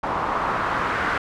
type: noise with low-pass filter sweep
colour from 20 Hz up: white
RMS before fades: -24 dBFS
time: 0.03-1.18 s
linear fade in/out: 5 ms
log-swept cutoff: 1000 to 1500 Hz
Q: 2.4
effects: none